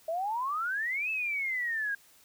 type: exponential two-way sweep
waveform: sine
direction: up then down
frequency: 630 to 2637 to 1608 Hz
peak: -29 dBFS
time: 0.08-1.95 s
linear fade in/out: 5 ms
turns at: 1.1 s
effects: white hiss -60 dBFS RMS until 2.24 s